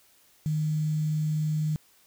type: tone with quantisation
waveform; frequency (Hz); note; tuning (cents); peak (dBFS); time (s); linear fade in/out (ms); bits
sine; 153.9; D#3; -19; -24; 0.46-1.76; 0; 8
effects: white hiss -61 dBFS RMS until 2.06 s